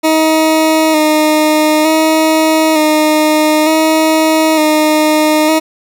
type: tone with vibrato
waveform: 20% pulse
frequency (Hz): 311.8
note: D#4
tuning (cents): +4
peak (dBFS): -3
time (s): 0.03-5.6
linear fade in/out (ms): 20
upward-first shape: square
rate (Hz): 0.55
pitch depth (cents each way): 25
effects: none